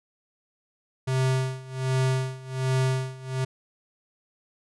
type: tone with tremolo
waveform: square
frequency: 130.81 Hz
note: C3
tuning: in tune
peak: -21 dBFS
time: 1.07-3.45 s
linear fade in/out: 10 ms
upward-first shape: sine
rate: 1.3 Hz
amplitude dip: 90%
effects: resampled to 24000 Hz